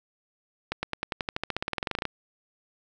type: accelerating click train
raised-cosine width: 0.3 ms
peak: -12 dBFS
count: 22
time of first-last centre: 0.72-2.053 s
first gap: 110 ms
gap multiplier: 0.94
effects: none